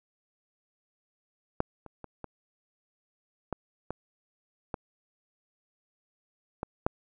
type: clicks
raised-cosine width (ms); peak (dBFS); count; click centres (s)
1; -11 / -30 / -27 / -24 / -17 / -19 / -18 / -18 / -10; 9; 1.604 / 1.863 / 2.043 / 2.243 / 3.527 / 3.906 / 4.742 / 6.631 / 6.865
effects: none